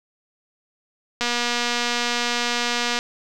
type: click train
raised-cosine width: 0.2 ms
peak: -6 dBFS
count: 428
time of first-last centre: 1.21-2.989 s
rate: 240 Hz
effects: none